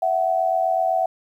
sine tone pair together, 662 / 749.9 Hz, E5 / F#5, +7 / +23 cents, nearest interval major second, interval 216 cents, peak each -21 / -20 dBFS, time 0.02-1.06 s, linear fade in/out 5 ms, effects 9-bit

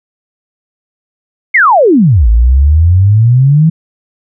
sine exponential two-way sweep, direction down then up, 2251 to 53.3 to 165.2 Hz, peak -3 dBFS, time 1.54-3.7 s, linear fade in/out 10 ms, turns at 2.28 s, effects none

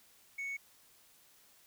sine tone, 2217 Hz, C#7, in tune, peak -34 dBFS, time 0.38-0.57 s, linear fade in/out 10 ms, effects tanh soft clip ceiling -36 dBFS + white hiss -64 dBFS RMS until 1.66 s

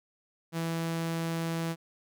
sawtooth tone, 165.2 Hz, E3, 4 cents sharp, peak -26 dBFS, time 0.52-1.76 s, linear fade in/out 50 ms, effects none

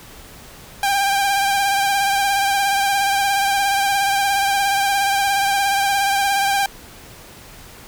sawtooth tone with vibrato, 794 Hz, G5, 22 cents sharp, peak -12 dBFS, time 0.83-6.66 s, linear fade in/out 2 ms, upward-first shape triangle, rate 17 Hz, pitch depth 37 cents each way, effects pink hiss -41 dBFS RMS until 7.87 s

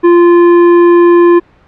sine tone with tanh clipping, 346.4 Hz, F4, 14 cents flat, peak -4 dBFS, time 0.03-1.4 s, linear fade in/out 20 ms, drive 13 dB, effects pink hiss -45 dBFS RMS until 1.67 s + low-pass 2000 Hz 12 dB/octave

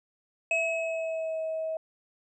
triangle tone with exponential decay, 2564 Hz, E7, 49 cents flat, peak -22 dBFS, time 0.51-1.76 s, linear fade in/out 2 ms, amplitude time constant 270 ms
sine tone with pitch glide, 659.3 to 639.8 Hz, E5 to D#5, 0 to +48 cents, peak -29 dBFS, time 0.51-1.77 s, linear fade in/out 2 ms, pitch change -52 cents, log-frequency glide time 0.65-1.4 s
effects resampled to 24000 Hz

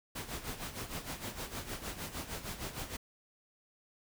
pink noise with tremolo, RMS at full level -39 dBFS, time 0.15-2.97 s, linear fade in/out 10 ms, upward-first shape sine, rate 6.5 Hz, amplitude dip 70%, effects none

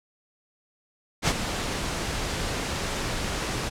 pink noise with ADSR envelope, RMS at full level -20 dBFS, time 1.22-3.7 s, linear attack 55 ms, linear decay 53 ms, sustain -9 dB, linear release 23 ms, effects low-pass 8000 Hz 12 dB/octave

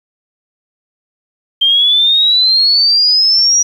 sine exponential sweep, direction up, 3157 to 5800 Hz, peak -7 dBFS, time 1.61-3.63 s, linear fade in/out 10 ms, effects 7-bit

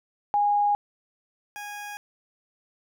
sine / 20% pulse tone pair in turn, 822 / 825 Hz, G#5 / G#5, -18 / -12 cents, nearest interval unison, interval 6 cents, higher second, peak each -19 / -30 dBFS, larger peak first, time 0.34-0.75 / 1.56-1.97 s, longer neither, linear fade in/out 0 ms, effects none

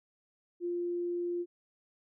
sine tone, 349.2 Hz, F4, in tune, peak -31 dBFS, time 0.6-1.46 s, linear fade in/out 50 ms, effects none

